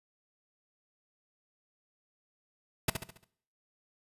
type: noise with echo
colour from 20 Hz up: pink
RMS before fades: -26 dBFS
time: 2.88-2.9 s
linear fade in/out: 5 ms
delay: 69 ms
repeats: 5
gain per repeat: -7 dB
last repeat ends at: 3.245 s
effects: noise-tail reverb RT60 0.6 s tail -19 dB re dry + resampled to 32000 Hz